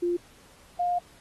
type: tone pair in turn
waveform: sine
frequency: 349.2 / 708.4 Hz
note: F4 / F5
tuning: 0 / +24 cents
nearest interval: octave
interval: 1224 cents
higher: second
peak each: -23 dBFS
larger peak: neither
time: 0.02-0.17 / 0.79-0.99 s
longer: second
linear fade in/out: 10 ms
effects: pink hiss -56 dBFS RMS until 1.2 s + AAC 32 kbps